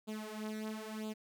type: tone with flanger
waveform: sawtooth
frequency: 216.1 Hz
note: A3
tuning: 31 cents flat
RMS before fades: -42 dBFS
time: 0.07-1.14 s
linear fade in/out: 20 ms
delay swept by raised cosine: 0.26 to 5.16 ms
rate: 1 Hz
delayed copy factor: +0.8
effects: none